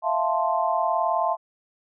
sine chord, F major seventh, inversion third, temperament equal, 659.3 / 698.5 / 880 / 1046.5 Hz, E5 / F5 / A5 / C6, 0 / 0 / 0 / 0 cents, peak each -26 dBFS, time 0.02-1.37 s, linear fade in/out 50 ms, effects none

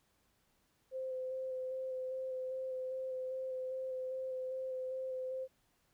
sine tone with vibrato, 518 Hz, C5, 17 cents flat, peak -37 dBFS, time 0.91-5.48 s, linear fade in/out 50 ms, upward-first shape square, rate 2.5 Hz, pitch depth 12 cents each way, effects pink hiss -75 dBFS RMS until 5.93 s

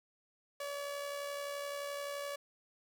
sawtooth tone with amplitude modulation, 570 Hz, C#5, 48 cents sharp, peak -33 dBFS, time 0.6-2.36 s, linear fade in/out 5 ms, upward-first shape sine, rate 71.6 Hz, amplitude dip 40%, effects none

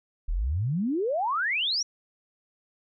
sine exponential sweep, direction up, 34.65 to 5920 Hz, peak -24 dBFS, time 0.28-1.83 s, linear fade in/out 10 ms, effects none

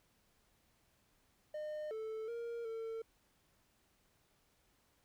triangle tone with pitch steps, 608 / 439.5 / 467.6 / 450.4 Hz, D#5 / A4 / A#4 / A4, -40 / -2 / +5 / +40 cents, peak -38 dBFS, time 1.54-3.02 s, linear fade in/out 5 ms, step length 370 ms, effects pink hiss -74 dBFS RMS until 5.04 s

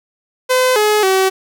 sawtooth tone with pitch steps, 510 / 423.1 / 380.6 Hz, C5 / G#4 / F#4, -44 / +32 / +49 cents, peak -7 dBFS, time 0.49-1.3 s, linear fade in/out 20 ms, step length 270 ms, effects none

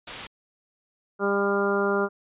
white noise, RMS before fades -33 dBFS, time 0.07-0.27 s, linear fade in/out 5 ms
harmonic tone, 200 Hz, G3, 35 cents sharp, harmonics 1 / 2 / 3 / 4 / 5 / 6 / 7, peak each -29 / -24 / -30 / -34 / -34 / -31 / -29 dBFS, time 1.19-2.09 s, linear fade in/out 50 ms
effects resampled to 8000 Hz

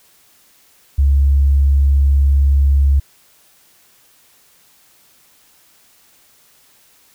sine tone, 69.6 Hz, C#2, 8 cents sharp, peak -8 dBFS, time 0.98-3 s, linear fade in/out 10 ms, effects tanh soft clip ceiling -4 dBFS + white hiss -52 dBFS RMS until 7.14 s

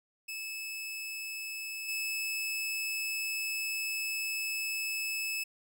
sawtooth tone with level steps, 2606 Hz, E7, 20 cents flat, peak -34 / -29 dBFS, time 0.28-5.44 s, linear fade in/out 10 ms, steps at 1.88 s, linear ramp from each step 10 ms, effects none

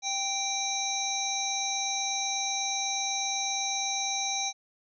harmonic tone with a mistuned harmonic, 784 Hz, G5, in tune, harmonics 1 / 3 / 5 / 7 / 8, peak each -34 / -37 / -33 / -35 / -34 dBFS, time 0.02-4.53 s, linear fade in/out 50 ms, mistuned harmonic 7, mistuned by +57 cents, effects none

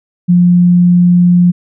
sine tone, 176.6 Hz, F3, 20 cents sharp, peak -4 dBFS, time 0.28-1.52 s, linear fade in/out 20 ms, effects none

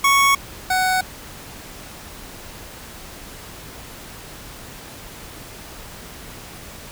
25% pulse tone pair in turn, 1108.7 / 744.9 Hz, C#6 / F#5, 0 / +11 cents, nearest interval perfect fifth, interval 689 cents, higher first, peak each -9 / -13 dBFS, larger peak first, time 0.04-0.35 / 0.7-1.01 s, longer neither, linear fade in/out 5 ms, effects pink hiss -38 dBFS RMS until 6.91 s

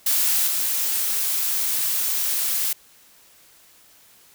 blue noise with level steps, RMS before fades -20 / -23 dBFS, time 0.06-2.73 s, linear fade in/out 5 ms, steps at 0.47 s, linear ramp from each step 10 ms, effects white hiss -53 dBFS RMS until 4.34 s

